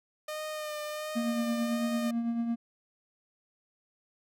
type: tone with vibrato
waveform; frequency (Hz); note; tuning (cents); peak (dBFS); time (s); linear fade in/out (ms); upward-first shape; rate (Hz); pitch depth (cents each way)
sawtooth; 609; D#5; -37; -31; 0.28-2.11; 5; sine; 1.4; 23
type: tone with tremolo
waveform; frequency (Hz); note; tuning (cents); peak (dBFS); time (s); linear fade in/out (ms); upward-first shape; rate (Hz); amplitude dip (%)
triangle; 233.1; A#3; 0; -24; 1.15-2.56; 20; triangle; 9; 50
effects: none